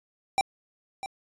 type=tone with echo; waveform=square; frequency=784 Hz; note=G5; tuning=in tune; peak=-21 dBFS; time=0.38-0.41 s; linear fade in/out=0 ms; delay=650 ms; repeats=1; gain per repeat=-12 dB; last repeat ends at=1.06 s; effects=resampled to 22050 Hz